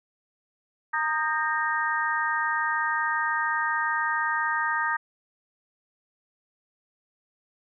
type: harmonic tone with a mistuned harmonic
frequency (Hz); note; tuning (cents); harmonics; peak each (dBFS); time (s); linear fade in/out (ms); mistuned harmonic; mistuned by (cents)
308.5; D#4; -15; 3 / 4 / 5 / 6; -29 / -29 / -29 / -29; 0.93-4.97; 10; 5; +49
effects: none